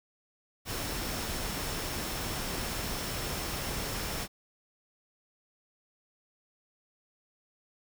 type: tone in noise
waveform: sine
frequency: 5390 Hz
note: E8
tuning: 38 cents sharp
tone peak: -46 dBFS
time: 0.65-4.28 s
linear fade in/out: 50 ms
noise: pink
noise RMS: -35 dBFS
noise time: 0.65-4.28 s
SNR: -14 dB
effects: none

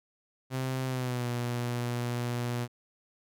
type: tone with pitch glide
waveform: sawtooth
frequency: 130.4 to 120.97 Hz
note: C3 to B2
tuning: -5 to -35 cents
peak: -26 dBFS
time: 0.5-2.68 s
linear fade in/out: 50 ms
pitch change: -130 cents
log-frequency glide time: 0.86-1.28 s
effects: none

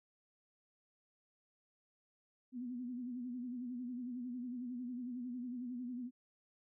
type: tone with vibrato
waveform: sine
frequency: 246.9 Hz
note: B3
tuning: in tune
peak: -40 dBFS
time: 2.52-6.11 s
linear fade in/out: 50 ms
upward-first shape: sine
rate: 11 Hz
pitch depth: 68 cents each way
effects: none

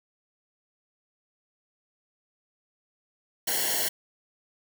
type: noise with comb filter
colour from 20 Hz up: white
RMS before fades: -27 dBFS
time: 3.47-3.89 s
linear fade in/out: 10 ms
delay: 0.81 ms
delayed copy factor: -0.95
effects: none

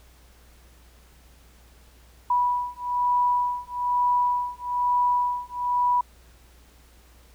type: beating tone pair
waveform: sine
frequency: 980 / 981.1 Hz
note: B5 / B5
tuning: -14 / -12 cents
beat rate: 1.1 Hz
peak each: -24 dBFS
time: 2.3-6.01 s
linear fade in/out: 5 ms
effects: added 60 Hz sine -52 dBFS peak until 7.34 s + pink hiss -57 dBFS RMS until 7.34 s

